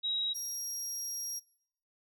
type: tone pair in turn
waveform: sine / 30% pulse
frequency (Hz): 3831 / 5633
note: A#7 / F8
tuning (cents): +47 / +14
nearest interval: perfect fifth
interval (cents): 667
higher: second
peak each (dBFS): -30 / -32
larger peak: first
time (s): 0.03-0.34 / 0.34-1.4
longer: second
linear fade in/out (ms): 20
effects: noise-tail reverb RT60 0.6 s tail -21 dB re dry